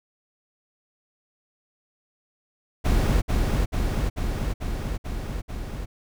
brown noise with echo, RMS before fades -20 dBFS, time 2.84-3.22 s, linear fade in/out 20 ms, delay 440 ms, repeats 6, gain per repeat -2 dB, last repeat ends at 5.86 s, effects none

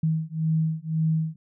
sine beating tone pair, 158.4 / 160.3 Hz, D#3 / E3, +31 / -48 cents, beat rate 1.9 Hz, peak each -25 dBFS, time 0.03-1.36 s, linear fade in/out 5 ms, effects none

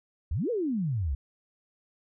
sine exponential two-way sweep, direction up then down, 61.74 to 508 to 61.74 Hz, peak -26 dBFS, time 0.31-1.15 s, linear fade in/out 5 ms, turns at 0.5 s, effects none

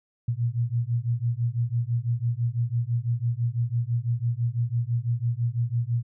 sine beating tone pair, 115.7 / 121.7 Hz, A#2 / B2, -13 / -25 cents, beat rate 6 Hz, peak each -26 dBFS, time 0.28-6.03 s, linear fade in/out 5 ms, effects none

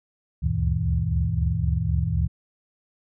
sine tone cluster, 70.5 / 74.4 / 94.2 / 117.1 / 160.4 Hz, C#2 / D2 / F#2 / A#2 / E3, +30 / +23 / +32 / +8 / -47 cents, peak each -27 dBFS, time 0.42-2.28 s, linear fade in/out 20 ms, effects none

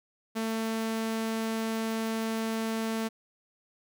sawtooth tone, 223.4 Hz, A3, 27 cents sharp, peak -25 dBFS, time 0.35-3.09 s, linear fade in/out 20 ms, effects none

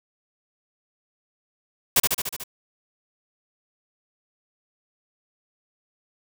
white noise with echo, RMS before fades -17 dBFS, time 1.96-2 s, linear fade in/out 5 ms, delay 73 ms, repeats 6, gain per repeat -3 dB, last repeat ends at 2.438 s, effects none

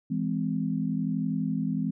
sine chord, E augmented, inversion none, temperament just, 164.81 / 206 / 257.5 Hz, E3 / G#3 / B#3, 0 / -14 / -28 cents, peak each -30 dBFS, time 0.1-1.91 s, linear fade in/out 10 ms, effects none

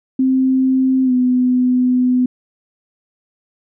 sine tone with pitch glide, 261.6 to 251.2 Hz, C4 to B3, 0 to +30 cents, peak -11 dBFS, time 0.19-2.26 s, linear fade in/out 5 ms, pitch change -70 cents, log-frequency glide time 1.04-1.12 s, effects none

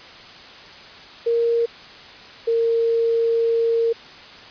sine tone pair in turn, 466.2 / 460 Hz, A#4 / A#4, 0 / -23 cents, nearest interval unison, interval 23 cents, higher first, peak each -16 dBFS, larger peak neither, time 1.26-1.66 / 2.47-3.93 s, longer second, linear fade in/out 10 ms, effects white hiss -41 dBFS RMS until 4.5 s + resampled to 11025 Hz

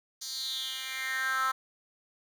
10% pulse tone with high-pass filter sweep, 262.9 Hz, C4, 8 cents sharp, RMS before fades -33 dBFS, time 0.21-1.52 s, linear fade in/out 10 ms, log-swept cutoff 5300 to 1200 Hz, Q 5.3, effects none

